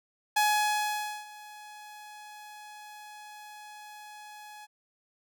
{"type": "tone with ADSR envelope", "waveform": "sawtooth", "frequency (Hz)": 842, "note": "G#5", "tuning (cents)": 24, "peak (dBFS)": -18, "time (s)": [0.36, 4.67], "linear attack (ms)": 10, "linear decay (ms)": 880, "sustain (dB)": -23, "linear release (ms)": 30, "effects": []}